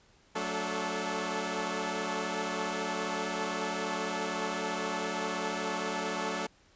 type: tone cluster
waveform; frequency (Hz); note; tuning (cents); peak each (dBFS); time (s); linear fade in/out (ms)
10% pulse; 183.3 / 220.4 / 289.3 / 435.9; F#3 / A3 / D4 / A4; -16 / +3 / -26 / -16; -29; 0.35-6.47; 10
effects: pink hiss -63 dBFS RMS until 6.75 s + resampled to 16000 Hz